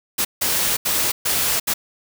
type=noise bursts at uneven times; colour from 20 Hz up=white; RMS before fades=-20 dBFS; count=5; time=0.18-0.25 / 0.41-0.77 / 0.85-1.12 / 1.25-1.6 / 1.67-1.74 s; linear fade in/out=10 ms; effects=none